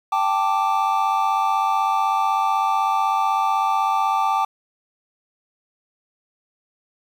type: chord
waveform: triangle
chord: G suspended second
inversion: none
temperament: equal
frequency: 784 / 880 / 1174.7 Hz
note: G5 / A5 / D6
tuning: 0 / 0 / 0 cents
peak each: -20 dBFS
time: 0.12-4.45 s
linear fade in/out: 5 ms
effects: 8-bit